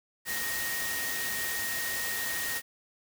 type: tone in noise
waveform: sine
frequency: 1864.7 Hz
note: A#6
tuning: in tune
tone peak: -34 dBFS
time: 0.25-2.62 s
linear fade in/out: 50 ms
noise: white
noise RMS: -34 dBFS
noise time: 0.25-2.62 s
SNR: -3 dB
effects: none